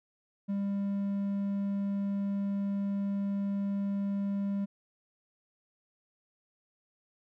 triangle tone, 199.3 Hz, G3, 29 cents sharp, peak -27 dBFS, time 0.48-4.66 s, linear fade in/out 20 ms, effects none

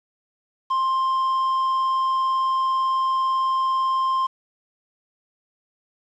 triangle tone with quantisation, 1053 Hz, C6, 11 cents sharp, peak -17 dBFS, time 0.7-4.27 s, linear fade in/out 10 ms, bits 7, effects low-pass 5000 Hz 12 dB/octave

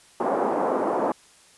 white band-pass noise, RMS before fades -24 dBFS, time 0.2-1.12 s, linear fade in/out 2 ms, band 240 to 900 Hz, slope 24 dB/octave, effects white hiss -54 dBFS RMS until 1.57 s + resampled to 24000 Hz

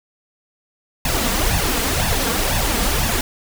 pink noise with flanger, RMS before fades -19 dBFS, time 1.05-3.21 s, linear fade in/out 2 ms, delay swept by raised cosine 1.1 to 4.4 ms, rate 2 Hz, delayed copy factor +0.7, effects none

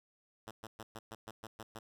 5% pulse tone bursts, 111.7 Hz, A2, 27 cents sharp, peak -33 dBFS, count 9, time 0.47-1.79 s, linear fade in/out 5 ms, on 40 ms, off 120 ms, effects none

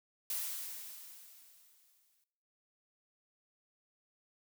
blue noise with exponential decay, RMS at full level -36 dBFS, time 0.3-2.24 s, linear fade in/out 1 ms, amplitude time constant 420 ms, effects noise-tail reverb RT60 0.8 s tail -18 dB re dry

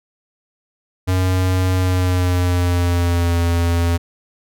square tone with pitch glide, 92.5 to 85.31 Hz, F#2 to F2, 0 to -40 cents, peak -15 dBFS, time 1.07-3.98 s, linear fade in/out 20 ms, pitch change -140 cents, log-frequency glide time 1.76-3.38 s, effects none

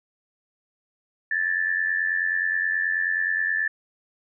sine tone with amplitude modulation, 1753 Hz, A6, 7 cents flat, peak -18 dBFS, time 1.31-3.68 s, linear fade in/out 5 ms, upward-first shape sine, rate 89.4 Hz, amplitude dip 75%, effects none

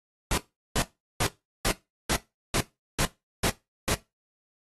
pink noise bursts, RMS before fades -25 dBFS, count 9, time 0.31-3.944 s, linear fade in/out 2 ms, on 66 ms, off 380 ms, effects noise-tail reverb RT60 0.2 s tail -17 dB re dry + AAC 32 kbps

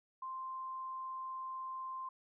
sine tone, 1046 Hz, C6, 1 cent flat, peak -40 dBFS, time 0.22-2.09 s, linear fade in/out 5 ms, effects none

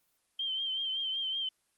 sine tone with vibrato, 3136 Hz, G7, in tune, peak -31 dBFS, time 0.39-1.49 s, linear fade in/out 5 ms, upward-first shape triangle, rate 5.3 Hz, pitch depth 54 cents each way, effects white hiss -74 dBFS RMS until 1.77 s + Opus 24 kbps

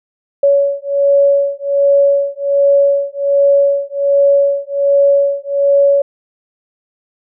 sine beating tone pair, 561 / 562.3 Hz, C#5 / C#5, +21 / +25 cents, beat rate 1.3 Hz, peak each -12 dBFS, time 0.43-6.02 s, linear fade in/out 5 ms, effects none

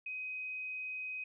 sine tone, 2517 Hz, D#7, 19 cents sharp, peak -38 dBFS, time 0.06-1.24 s, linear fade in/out 5 ms, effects none

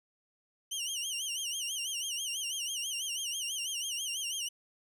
20% pulse tone with vibrato, 2990 Hz, F#7, 17 cents sharp, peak -28 dBFS, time 0.71-4.49 s, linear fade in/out 10 ms, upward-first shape sine, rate 6.1 Hz, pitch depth 140 cents each way, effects none

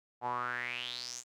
sawtooth tone with band-pass filter sweep, 122.6 Hz, B2, 12 cents flat, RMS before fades -38 dBFS, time 0.21-1.24 s, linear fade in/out 50 ms, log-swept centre 790 to 7400 Hz, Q 6.7, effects none

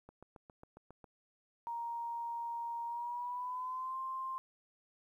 click train, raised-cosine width 1 ms, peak -39 dBFS, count 8, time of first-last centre 0.09-1.042 s, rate 7.35 Hz
sine tone with pitch glide, 936 to 1050.6 Hz, A#5 to C6, +7 to +7 cents, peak -37 dBFS, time 1.67-4.38 s, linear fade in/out 0 ms, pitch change +200 cents, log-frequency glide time 2.86-3.98 s
effects 12-bit

